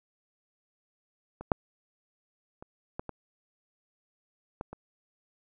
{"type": "clicks", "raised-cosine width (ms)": 1, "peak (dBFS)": [-26, -8, -30, -20, -23, -21, -27], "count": 7, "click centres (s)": [1.41, 1.518, 2.625, 2.995, 3.093, 4.611, 4.73], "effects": []}